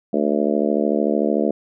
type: harmonic tone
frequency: 73.42 Hz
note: D2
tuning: in tune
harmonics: 3 / 4 / 5 / 6 / 7 / 8 / 9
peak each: -22 / -23 / -24 / -25 / -25 / -26 / -27 dBFS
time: 0.13-1.51 s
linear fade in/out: 5 ms
effects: none